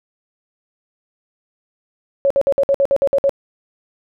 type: tone bursts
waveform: sine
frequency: 554.4 Hz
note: C#5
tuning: in tune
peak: -11 dBFS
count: 10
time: 2.25-3.294 s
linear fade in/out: 0 ms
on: 54 ms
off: 56 ms
effects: none